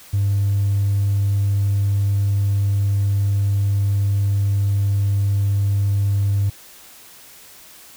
triangle tone, 100 Hz, G2, 35 cents sharp, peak -12 dBFS, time 0.13-6.5 s, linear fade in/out 10 ms, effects tanh soft clip ceiling -12 dBFS + white hiss -44 dBFS RMS until 7.96 s

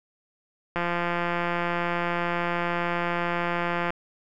click train, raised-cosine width 0.5 ms, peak -12 dBFS, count 545, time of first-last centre 0.76-3.905 s, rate 173 Hz, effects none

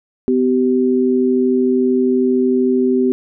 sine tone pair together, 252.6 / 385.6 Hz, B3 / G4, +39 / -28 cents, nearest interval perfect fifth, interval 733 cents, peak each -14 / -15 dBFS, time 0.28-3.12 s, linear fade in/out 0 ms, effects none

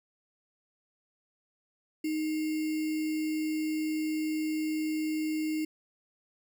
sine tone with sample-and-hold, 311.1 Hz, D#4, in tune, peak -28 dBFS, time 2.04-5.65 s, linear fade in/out 5 ms, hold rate 2450 Hz, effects none

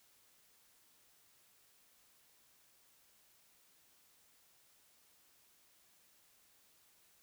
silence, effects white hiss -69 dBFS RMS until 7.22 s

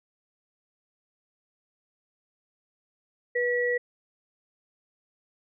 sine tone pair together, 487.8 / 1935 Hz, B4 / B6, -21 / -36 cents, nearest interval 2 octaves, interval 2385 cents, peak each -25 / -27 dBFS, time 3.35-3.78 s, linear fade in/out 10 ms, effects none

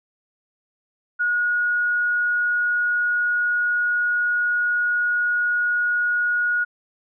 sine tone, 1448 Hz, F#6, 38 cents flat, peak -18 dBFS, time 1.19-6.65 s, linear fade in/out 20 ms, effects none

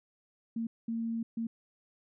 sine tone bursts at uneven times, 228.6 Hz, A#3, 34 cents flat, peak -31 dBFS, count 3, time 0.56-0.67 / 0.88-1.23 / 1.37-1.47 s, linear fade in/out 5 ms, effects none

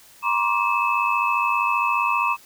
sine tone cluster, 954 / 1067 / 1162 / 2600 Hz, A#5 / C6 / D6 / E7, +40 / +34 / -19 / -24 cents, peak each -24 dBFS, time 0.22-2.37 s, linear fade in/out 50 ms, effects white hiss -50 dBFS RMS until 2.45 s

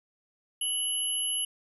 sine tone pair together, 2960 / 11134 Hz, F#7 / F9, 0 / -6 cents, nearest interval octave + major seventh, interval 2294 cents, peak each -30 / -30 dBFS, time 0.61-1.45 s, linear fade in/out 5 ms, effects none

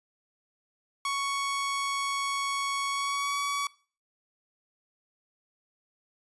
sawtooth tone with pitch glide, 1112 to 1132.7 Hz, C#6 to C#6, +5 to +37 cents, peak -24 dBFS, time 1.05-3.67 s, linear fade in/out 2 ms, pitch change +32 cents, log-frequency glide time 2.9-3.39 s, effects noise-tail reverb RT60 0.4 s tail -21 dB re dry + resampled to 24000 Hz

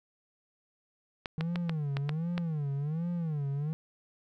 clicks, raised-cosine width 0.3 ms, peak -18 dBFS, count 7, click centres 1.258 / 1.409 / 1.558 / 1.695 / 1.969 / 2.093 / 2.379 s
triangle tone with vibrato, 155.7 Hz, D#3, 2 cents sharp, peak -28 dBFS, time 1.38-3.73 s, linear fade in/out 0 ms, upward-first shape sine, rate 1.3 Hz, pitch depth 200 cents each way
effects none

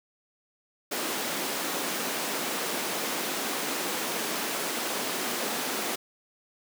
pink high-pass noise, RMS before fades -31 dBFS, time 0.91-5.96 s, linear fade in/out 10 ms, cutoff 230 Hz, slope 24 dB/octave, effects none

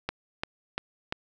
click train, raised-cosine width 0.3 ms, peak -13 dBFS, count 4, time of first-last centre 0.09-1.124 s, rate 2.9 Hz, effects none

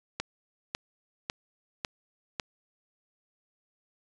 click train, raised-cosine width 0.2 ms, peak -13 dBFS, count 5, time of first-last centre 0.2-2.398 s, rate 1.82 Hz, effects resampled to 22050 Hz

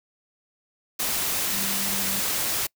sine tone in noise, 196.4 Hz, G3, 4 cents sharp, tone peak -35 dBFS, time 1.52-2.2 s, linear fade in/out 10 ms, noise white, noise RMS -26 dBFS, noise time 0.99-2.67 s, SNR -12 dB, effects noise-tail reverb RT60 0.1 s tail -26 dB re dry

